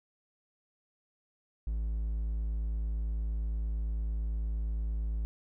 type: tone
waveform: triangle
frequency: 54.4 Hz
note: A1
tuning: 19 cents flat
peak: -28 dBFS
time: 1.67-5.25 s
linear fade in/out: 0 ms
effects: none